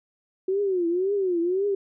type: tone with vibrato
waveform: sine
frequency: 370 Hz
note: F#4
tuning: in tune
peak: -21 dBFS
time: 0.48-1.75 s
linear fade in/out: 5 ms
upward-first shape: triangle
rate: 1.9 Hz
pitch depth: 190 cents each way
effects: none